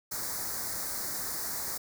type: band-stop noise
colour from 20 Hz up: white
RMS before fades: -35 dBFS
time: 0.11-1.78 s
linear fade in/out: 10 ms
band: 2000 to 4300 Hz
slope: 48 dB/octave
effects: none